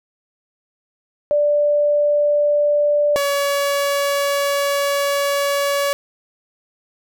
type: tone pair in turn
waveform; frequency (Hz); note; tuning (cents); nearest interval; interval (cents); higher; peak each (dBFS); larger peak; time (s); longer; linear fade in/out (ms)
sine / sawtooth; 587.3 / 565.5; D5 / C#5; 0 / +34; minor second; 66; first; -13; neither; 1.31-3.16 / 3.16-5.93; second; 0
effects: none